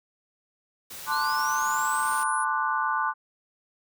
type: noise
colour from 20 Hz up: white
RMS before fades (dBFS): -40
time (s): 0.9-2.24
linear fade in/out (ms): 10
type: chord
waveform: sine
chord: D dominant seventh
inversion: second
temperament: equal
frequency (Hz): 880 / 1046.5 / 1174.7 / 1480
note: A5 / C6 / D6 / F#6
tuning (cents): 0 / 0 / 0 / 0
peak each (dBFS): -29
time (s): 1.06-3.14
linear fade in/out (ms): 50
type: linear sweep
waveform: sine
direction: up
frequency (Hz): 3977 to 10548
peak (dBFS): -34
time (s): 1.11-2.45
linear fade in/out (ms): 20
effects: none